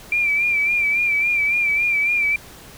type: tone with vibrato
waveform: sine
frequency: 2356 Hz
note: D7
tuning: 5 cents sharp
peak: -16 dBFS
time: 0.12-2.36 s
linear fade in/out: 2 ms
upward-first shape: sine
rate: 3.6 Hz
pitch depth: 53 cents each way
effects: pink hiss -42 dBFS RMS until 2.77 s